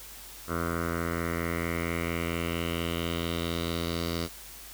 10% pulse tone with low-pass filter sweep, 84.4 Hz, E2, 41 cents sharp, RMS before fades -31 dBFS, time 0.47-4.29 s, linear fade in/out 50 ms, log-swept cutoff 1400 to 4800 Hz, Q 3.4, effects added 50 Hz sine -52 dBFS peak until 4.73 s + white hiss -46 dBFS RMS until 4.73 s

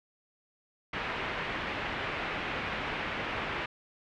white low-pass noise, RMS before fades -35 dBFS, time 0.93-3.66 s, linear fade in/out 5 ms, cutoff 2600 Hz, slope 24 dB/octave, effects none

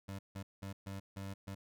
25% pulse tone bursts at uneven times, 97.7 Hz, G2, 5 cents flat, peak -38 dBFS, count 6, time 0.08-0.19 / 0.35-0.43 / 0.62-0.73 / 0.86-1 / 1.16-1.34 / 1.47-1.55 s, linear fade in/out 10 ms, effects none

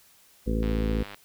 harmonic tone, 55 Hz, A1, in tune, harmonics 1 / 2 / 3 / 4 / 5 / 6 / 7 / 8 / 9, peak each -26 / -34 / -36 / -30 / -34 / -43 / -37 / -41 / -35 dBFS, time 0.46-1.04 s, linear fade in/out 20 ms
click train, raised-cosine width 0.3 ms, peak -24 dBFS, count 53, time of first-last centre 0.63-1.145 s, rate 101 Hz
effects white hiss -58 dBFS RMS until 1.24 s

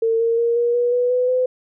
sine tone with pitch steps, 453.1 / 460.5 / 468 / 475.6 / 483.4 / 491.3 / 499.3 / 507.4 Hz, A#4 / A#4 / A#4 / A#4 / B4 / B4 / B4 / B4, -49 / -21 / +7 / +35 / -37 / -9 / +19 / +47 cents, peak -15 dBFS, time 0.02-1.46 s, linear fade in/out 5 ms, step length 180 ms, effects none

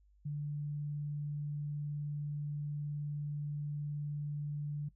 sine tone, 146.83 Hz, D3, in tune, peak -35 dBFS, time 0.25-4.89 s, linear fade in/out 10 ms, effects noise-tail reverb RT60 0.1 s tail -18 dB re dry + added 50 Hz sine -63 dBFS peak until 4.95 s

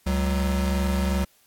square tone pair together, 70.2 / 188.01 Hz, C#2 / F#3, +22 / +28 cents, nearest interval octave + perfect fourth, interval 1706 cents, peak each -24 / -26 dBFS, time 0.06-1.25 s, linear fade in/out 10 ms, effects white hiss -61 dBFS RMS until 1.46 s + AAC 64 kbps

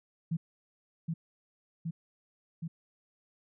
sine tone with echo, 164.5 Hz, E3, 3 cents flat, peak -28 dBFS, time 0.31-0.37 s, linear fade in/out 10 ms, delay 770 ms, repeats 3, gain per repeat -2 dB, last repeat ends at 2.68 s, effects none

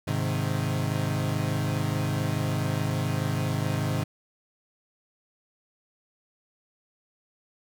35% pulse chord, Ab major, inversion none, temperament equal, 103.83 / 130.81 / 155.56 Hz, Ab2 / C3 / Eb3, 0 / 0 / 0 cents, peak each -28 dBFS, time 0.07-4.04 s, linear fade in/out 10 ms, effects none

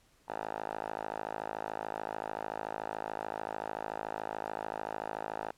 5% pulse tone with band-pass filter, 53.6 Hz, A1, 45 cents flat, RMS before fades -39 dBFS, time 0.28-5.51 s, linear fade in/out 5 ms, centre 920 Hz, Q 3.8, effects pink hiss -67 dBFS RMS until 5.57 s + low-pass 12000 Hz 12 dB/octave

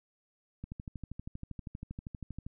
click train, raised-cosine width 5 ms, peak -28 dBFS, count 24, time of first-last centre 0.64-2.465 s, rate 12.6 Hz, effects none

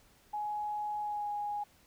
sine tone with pitch glide, 838 to 826.9 Hz, G#5 to G#5, +15 to -8 cents, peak -33 dBFS, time 0.33-1.64 s, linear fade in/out 10 ms, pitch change -23 cents, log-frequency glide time 1-1.28 s, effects pink hiss -64 dBFS RMS until 1.86 s

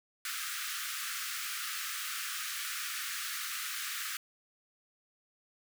pink high-pass noise, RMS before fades -38 dBFS, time 0.25-4.17 s, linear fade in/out 2 ms, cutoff 1200 Hz, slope 96 dB/octave, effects none

